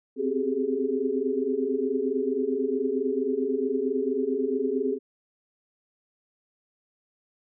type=tone cluster; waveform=sine; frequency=256 / 264.9 / 380.8 / 399.7 / 424.2 Hz; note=C4 / C4 / F#4 / G4 / G#4; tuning=-38 / +22 / +50 / +34 / +37 cents; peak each=-33 / -30 / -34 / -29 / -28 dBFS; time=0.16-4.99 s; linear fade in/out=50 ms; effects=none